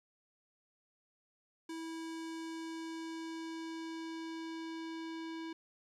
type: tone with low-pass filter sweep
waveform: square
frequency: 326.1 Hz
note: E4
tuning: 19 cents flat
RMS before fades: -43 dBFS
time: 1.69-5.53 s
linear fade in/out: 5 ms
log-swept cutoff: 8600 to 4200 Hz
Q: 1.1
effects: 13-bit